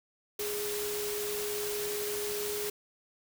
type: tone in noise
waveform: sine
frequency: 415.3 Hz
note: G#4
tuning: in tune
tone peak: -34 dBFS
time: 0.39-2.7 s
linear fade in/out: 5 ms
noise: white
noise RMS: -37 dBFS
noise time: 0.39-2.7 s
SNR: 0 dB
effects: none